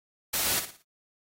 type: noise with echo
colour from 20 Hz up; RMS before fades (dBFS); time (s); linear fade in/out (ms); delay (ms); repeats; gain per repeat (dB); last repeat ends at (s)
white; -27; 0.33-0.6; 10; 57; 4; -9; 0.828
effects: AAC 48 kbps